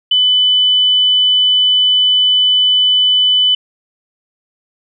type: tone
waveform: sine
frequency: 3000 Hz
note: F#7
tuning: 23 cents sharp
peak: -8 dBFS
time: 0.11-3.55 s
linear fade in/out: 5 ms
effects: none